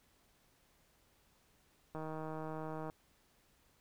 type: click train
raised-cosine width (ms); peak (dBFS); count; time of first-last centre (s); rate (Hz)
1; -30; 150; 1.95-2.899; 157
effects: pink hiss -71 dBFS RMS until 3.8 s